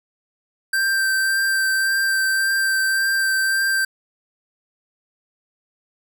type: tone with vibrato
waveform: square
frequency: 1568 Hz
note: G6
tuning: in tune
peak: -18 dBFS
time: 0.73-3.85 s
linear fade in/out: 5 ms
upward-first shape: sine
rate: 1.8 Hz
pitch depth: 13 cents each way
effects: none